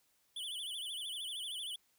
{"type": "tone with vibrato", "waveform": "square", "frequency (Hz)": 3216, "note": "G7", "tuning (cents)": 44, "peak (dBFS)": -40, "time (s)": [0.36, 1.76], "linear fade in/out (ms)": 5, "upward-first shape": "sine", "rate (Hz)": 13, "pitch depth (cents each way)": 160, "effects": ["white hiss -74 dBFS RMS until 1.98 s"]}